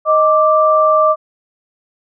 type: tone pair together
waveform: sine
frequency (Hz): 623.8 / 1174.7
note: D#5 / D6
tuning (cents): +4 / 0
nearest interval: major seventh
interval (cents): 1096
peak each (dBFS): -11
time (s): 0.05-1.16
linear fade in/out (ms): 50
effects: none